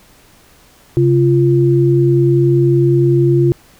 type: tone pair together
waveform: sine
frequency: 135.07 / 345.7 Hz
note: C#3 / F4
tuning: -45 / -18 cents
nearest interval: octave + major third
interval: 1627 cents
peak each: -11 dBFS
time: 0.97-3.52 s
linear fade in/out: 0 ms
effects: pink hiss -47 dBFS RMS until 3.79 s